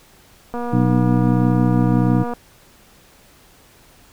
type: click train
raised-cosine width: 1 ms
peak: -14 dBFS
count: 432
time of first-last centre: 0.54-2.336 s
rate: 240 Hz
type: harmonic tone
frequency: 61.5 Hz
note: B1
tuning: 7 cents flat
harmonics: 2 / 3 / 4 / 5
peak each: -17 / -19 / -20 / -21 dBFS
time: 0.72-2.24 s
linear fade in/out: 20 ms
effects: pink hiss -50 dBFS RMS until 4.12 s